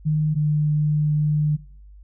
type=tone pair in turn; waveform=sine; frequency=153.3 / 150.41 Hz; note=D#3 / D3; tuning=-25 / +42 cents; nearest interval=unison; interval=33 cents; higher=first; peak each=-17 dBFS; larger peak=neither; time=0.05-0.35 / 0.35-1.57 s; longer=second; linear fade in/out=20 ms; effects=noise-tail reverb RT60 0.5 s tail -18 dB re dry + added 50 Hz sine -42 dBFS peak until 2.03 s